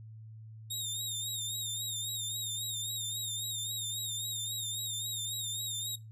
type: tone with vibrato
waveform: 20% pulse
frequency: 3700 Hz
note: A#7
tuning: 14 cents flat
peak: -29 dBFS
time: 0.7-5.96 s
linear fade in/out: 10 ms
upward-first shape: sine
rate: 3.7 Hz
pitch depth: 66 cents each way
effects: noise-tail reverb RT60 0.2 s tail -17 dB re dry + added 110 Hz sine -46 dBFS peak until 6.11 s